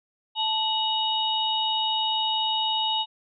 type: tone cluster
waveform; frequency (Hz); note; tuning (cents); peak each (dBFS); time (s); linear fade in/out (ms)
sine; 877 / 2931 / 3743; A5 / F#7 / A#7; -6 / -17 / +6; -27; 0.35-3.06; 50
effects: none